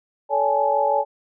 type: tone cluster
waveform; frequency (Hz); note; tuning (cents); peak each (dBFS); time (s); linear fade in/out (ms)
sine; 437.7 / 567 / 819 / 865; A4 / C#5 / G#5 / A5; -9 / +39 / -24 / -30; -28 / -21 / -23 / -21; 0.29-1.05; 50
effects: none